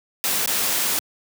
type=noise with dropouts; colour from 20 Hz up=white; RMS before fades=-22 dBFS; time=0.24-0.99 s; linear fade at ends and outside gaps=0 ms; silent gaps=0.46-0.474 s; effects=high-pass 150 Hz 12 dB/octave